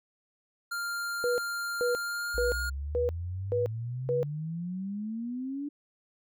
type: tone with pitch glide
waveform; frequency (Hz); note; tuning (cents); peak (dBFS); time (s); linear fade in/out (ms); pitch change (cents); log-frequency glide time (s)
square; 1396.9 to 1422.1; F6 to F6; 0 to +31; -32; 0.71-2.7; 10; +31; 1.98-2.54
type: tone bursts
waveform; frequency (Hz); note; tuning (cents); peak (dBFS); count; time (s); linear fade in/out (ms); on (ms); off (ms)
sine; 486.6; B4; -26; -25; 6; 1.24-4.23; 0; 140; 430
type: exponential sweep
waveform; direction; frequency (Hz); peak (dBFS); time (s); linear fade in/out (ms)
sine; up; 56 to 293.7; -32; 2.34-5.69; 10
effects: none

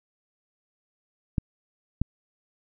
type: clicks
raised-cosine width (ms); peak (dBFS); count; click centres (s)
5; -11; 2; 1.382 / 2.016
effects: none

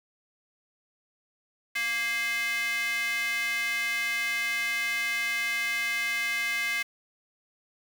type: tone with high-pass filter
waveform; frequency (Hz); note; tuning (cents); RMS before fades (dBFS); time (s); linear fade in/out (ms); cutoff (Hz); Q
square; 232.9; A#3; -1; -29; 1.75-6.83; 10; 2000; 5
effects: 8-bit

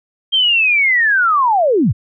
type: linear sweep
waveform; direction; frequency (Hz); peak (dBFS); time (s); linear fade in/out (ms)
sine; down; 3193 to 73.42; -10; 0.32-1.93; 20
effects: none

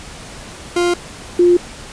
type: tone pair in turn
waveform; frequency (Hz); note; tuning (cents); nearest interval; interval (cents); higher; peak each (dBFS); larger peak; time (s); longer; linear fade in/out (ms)
40% pulse / sine; 350.3 / 351.8; F4 / F4; +5 / +13; unison; 8; second; -12 / -7; second; 0.76-0.94 / 1.39-1.57; neither; 5
effects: pink hiss -34 dBFS RMS until 1.92 s + resampled to 22050 Hz

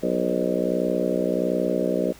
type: harmonic tone with a mistuned harmonic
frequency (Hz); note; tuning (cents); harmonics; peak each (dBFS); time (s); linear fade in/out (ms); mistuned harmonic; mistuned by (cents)
61.4; B1; -9; 3 / 4 / 5 / 6 / 7 / 8 / 9 / 10; -29 / -29 / -29 / -29 / -29 / -29 / -29 / -29; 0.02-2.13; 20; 9; -36
effects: pink hiss -48 dBFS RMS until 2.19 s

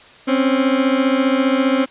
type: beating tone pair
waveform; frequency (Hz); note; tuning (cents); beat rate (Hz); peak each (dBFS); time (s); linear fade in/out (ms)
30% pulse; 261.6 / 276.6; C4 / C#4; 0 / -4; 15; -13 / -16; 0.27-1.86; 20
effects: white hiss -44 dBFS RMS until 1.9 s + resampled to 8000 Hz

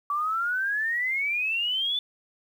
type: exponential sweep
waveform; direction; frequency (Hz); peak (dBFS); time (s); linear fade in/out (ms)
sine; up; 1143 to 3520; -24; 0.1-1.99; 2
effects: 9-bit

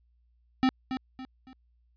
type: tone with echo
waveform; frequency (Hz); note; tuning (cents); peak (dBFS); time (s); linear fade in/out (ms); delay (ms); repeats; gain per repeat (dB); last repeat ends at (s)
square; 260; C4; -11; -21; 0.63-0.69; 0; 280; 3; -9; 1.53
effects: added 59 Hz sine -63 dBFS peak until 1.96 s + resampled to 11025 Hz

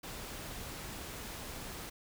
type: noise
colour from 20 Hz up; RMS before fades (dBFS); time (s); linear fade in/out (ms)
pink; -44; 0.03-1.9; 10
effects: none

